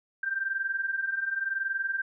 sine tone pair together, 1559.1 / 1580 Hz, G6 / G6, -10 / +13 cents, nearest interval unison, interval 23 cents, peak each -33 / -29 dBFS, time 0.23-2.02 s, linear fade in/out 5 ms, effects none

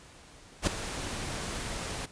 pink noise with ADSR envelope, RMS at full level -25 dBFS, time 0.62-2.06 s, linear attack 51 ms, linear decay 5 ms, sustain -11 dB, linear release 10 ms, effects pink hiss -53 dBFS RMS until 2.11 s + resampled to 22050 Hz

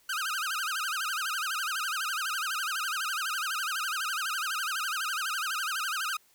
sawtooth tone with vibrato, 1396.9 Hz, F6, in tune, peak -26 dBFS, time 0.09-6.17 s, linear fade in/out 5 ms, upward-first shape sine, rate 12 Hz, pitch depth 230 cents each way, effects white hiss -64 dBFS RMS until 6.34 s

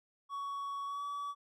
triangle tone with pitch glide, 1120 to 1143.5 Hz, C#6 to D6, +18 to -47 cents, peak -35 dBFS, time 0.29-1.35 s, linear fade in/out 50 ms, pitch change +35 cents, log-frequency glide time 0.86-1.03 s, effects none

